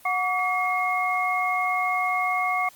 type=tone cluster; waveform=sine; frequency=732 / 1141 / 2156 Hz; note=F#5 / C#6 / C#7; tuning=-19 / +50 / -49 cents; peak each=-26 / -26 / -26 dBFS; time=0.05-2.69 s; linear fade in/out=5 ms; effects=white hiss -52 dBFS RMS until 2.75 s + Opus 32 kbps